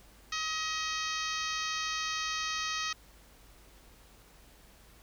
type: harmonic tone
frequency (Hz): 633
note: D#5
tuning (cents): +30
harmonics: 2 / 3 / 4 / 5 / 6 / 7 / 8 / 9 / 10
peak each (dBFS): -37 / -39 / -40 / -41 / -42 / -42 / -43 / -44 / -44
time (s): 0.32-2.93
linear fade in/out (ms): 5
effects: added 50 Hz sine -59 dBFS peak until 5.02 s + pink hiss -59 dBFS RMS until 5.02 s